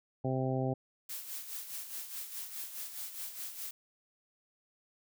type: harmonic tone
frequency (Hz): 130.81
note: C3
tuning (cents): 0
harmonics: 1 / 2 / 3 / 4 / 5 / 6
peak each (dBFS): -33 / -36 / -38 / -39 / -40 / -41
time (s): 0.24-0.74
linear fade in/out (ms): 10
type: noise with tremolo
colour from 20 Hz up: blue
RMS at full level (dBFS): -40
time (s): 1.09-3.71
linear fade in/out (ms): 5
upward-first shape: sine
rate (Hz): 4.8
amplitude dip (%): 60
effects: none